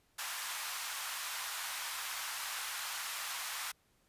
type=high-pass noise; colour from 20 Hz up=pink; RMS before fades=-40 dBFS; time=0.18-3.72 s; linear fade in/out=10 ms; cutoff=950 Hz; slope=24 dB/octave; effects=pink hiss -72 dBFS RMS until 4.08 s + resampled to 32000 Hz